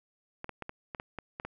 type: clicks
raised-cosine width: 0.5 ms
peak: -23 dBFS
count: 9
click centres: 0.444 / 0.493 / 0.623 / 0.694 / 0.948 / 0.999 / 1.187 / 1.399 / 1.45 s
effects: none